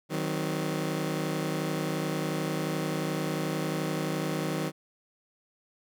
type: chord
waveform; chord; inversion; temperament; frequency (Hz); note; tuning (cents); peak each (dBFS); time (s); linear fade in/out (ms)
20% pulse; C diminished; first; just; 156.98 / 188.37 / 261.6; Eb3 / Gb3 / C4; +16 / +31 / 0; -26 / -29 / -32; 0.09-4.72; 50
effects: none